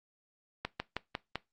slowing click train, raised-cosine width 0.3 ms, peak -17 dBFS, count 5, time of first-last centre 0.65-1.356 s, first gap 150 ms, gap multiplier 1.11, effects noise-tail reverb RT60 0.2 s tail -19 dB re dry + Opus 48 kbps

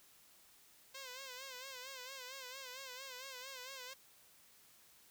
5% pulse tone with vibrato, 520 Hz, C5, 11 cents flat, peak -36 dBFS, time 0.94-3.94 s, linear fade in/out 10 ms, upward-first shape sine, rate 4.4 Hz, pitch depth 86 cents each way, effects white hiss -65 dBFS RMS until 5.1 s

